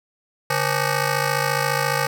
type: ring-modulated tone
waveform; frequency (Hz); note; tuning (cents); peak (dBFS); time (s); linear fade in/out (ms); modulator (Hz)
10% pulse; 339.5; F4; -49; -8; 0.5-2.07; 5; 197
effects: none